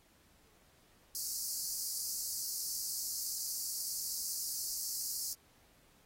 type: high-pass noise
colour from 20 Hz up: pink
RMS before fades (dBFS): -39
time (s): 1.15-5.33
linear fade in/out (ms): 0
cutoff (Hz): 4500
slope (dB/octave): 96
effects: pink hiss -67 dBFS RMS until 6.05 s + AAC 48 kbps